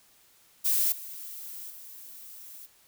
violet noise with level steps, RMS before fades -25 / -41 / -46 dBFS, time 0.64-2.67 s, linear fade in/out 20 ms, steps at 0.92 / 1.7 s, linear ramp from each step 2 ms, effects white hiss -61 dBFS RMS until 2.87 s

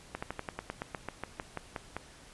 slowing click train, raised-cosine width 0.5 ms, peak -20 dBFS, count 15, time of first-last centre 0.15-1.966 s, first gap 75 ms, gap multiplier 1.08, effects pink hiss -54 dBFS RMS until 2.33 s + resampled to 24000 Hz

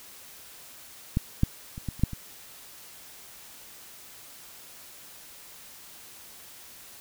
clicks, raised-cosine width 5 ms, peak -11 / -8 / -25 / -18 / -30 / -8 / -23 dBFS, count 7, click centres 1.171 / 1.434 / 1.779 / 1.887 / 1.995 / 2.036 / 2.133 s, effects white hiss -48 dBFS RMS until 7 s

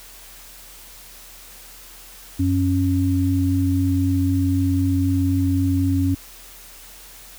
sine tone pair together, 93 / 275.1 Hz, F#2 / C#4, +9 / -13 cents, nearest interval octave + perfect fifth, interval 1878 cents, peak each -19 dBFS, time 2.39-6.15 s, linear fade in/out 10 ms, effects added 41 Hz sine -48 dBFS peak until 7.38 s + white hiss -43 dBFS RMS until 7.38 s

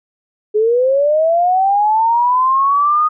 sine linear sweep, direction up, 415.3 to 1244.5 Hz, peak -10 dBFS, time 0.54-3.09 s, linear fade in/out 20 ms, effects none

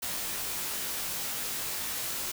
white noise with comb filter, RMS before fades -34 dBFS, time 0.02-2.32 s, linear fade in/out 10 ms, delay 18 ms, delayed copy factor -0.8, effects none

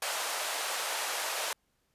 pink band-pass noise, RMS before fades -34 dBFS, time 0.02-1.53 s, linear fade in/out 2 ms, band 570 to 13000 Hz, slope 24 dB/octave, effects pink hiss -75 dBFS RMS until 1.94 s + resampled to 32000 Hz

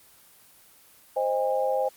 sine chord, Ab major, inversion first, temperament equal with one note detuned, 523.3 / 622.3 / 810.7 Hz, C5 / Eb5 / Ab5, 0 / 0 / -42 cents, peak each -25 / -29 / -28 dBFS, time 1.16-1.89 s, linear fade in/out 10 ms, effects white hiss -55 dBFS RMS until 1.96 s + Opus 24 kbps

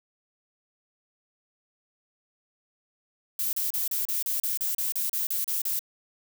violet noise bursts, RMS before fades -28 dBFS, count 14, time 3.39-5.792 s, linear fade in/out 2 ms, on 140 ms, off 34 ms, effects none

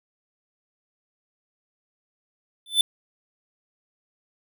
square tone with exponential growth, 3520 Hz, A7, in tune, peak -12 dBFS, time 2.66-2.81 s, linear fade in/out 2 ms, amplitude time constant 32 ms, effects none

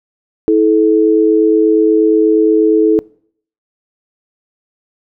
sine tone pair together, 323.9 / 432.3 Hz, E4 / A4, -30 / -31 cents, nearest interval perfect fourth, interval 499 cents, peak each -10 dBFS, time 0.48-2.99 s, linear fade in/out 0 ms, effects noise-tail reverb RT60 0.6 s tail -24 dB re dry

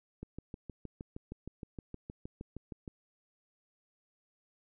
click train, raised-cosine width 3 ms, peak -29 dBFS, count 18, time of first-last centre 0.23-2.878 s, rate 6.42 Hz, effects none

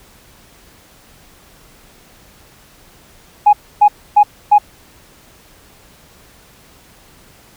sine tone bursts, 830.6 Hz, G#5, in tune, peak -3 dBFS, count 4, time 3.46-4.584 s, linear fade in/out 10 ms, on 71 ms, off 280 ms, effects tanh soft clip ceiling 0 dBFS + pink hiss -46 dBFS RMS until 7.56 s

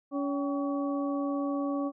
harmonic tone with a mistuned harmonic, 282.2 Hz, C#4, 31 cents sharp, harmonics 1 / 2 / 3 / 4, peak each -29 / -35 / -42 / -39 dBFS, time 0.11-1.92 s, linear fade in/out 50 ms, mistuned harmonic 3, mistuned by -140 cents, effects none

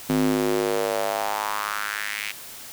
square tone with high-pass filter sweep, 51.91 Hz, G#1, in tune, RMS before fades -25 dBFS, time 0.09-2.32 s, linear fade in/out 10 ms, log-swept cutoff 220 to 2400 Hz, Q 3.3, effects white hiss -40 dBFS RMS until 2.72 s

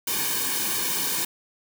white noise with comb filter, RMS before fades -26 dBFS, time 0.07-1.25 s, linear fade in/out 5 ms, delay 1.5 ms, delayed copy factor -1, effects none

